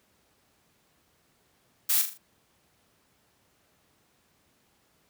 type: noise with echo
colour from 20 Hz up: blue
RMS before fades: -24 dBFS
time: 1.89-2.02 s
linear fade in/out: 10 ms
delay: 40 ms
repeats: 4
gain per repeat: -7 dB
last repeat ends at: 2.18 s
effects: pink hiss -67 dBFS RMS until 5.09 s + high-pass 80 Hz 12 dB/octave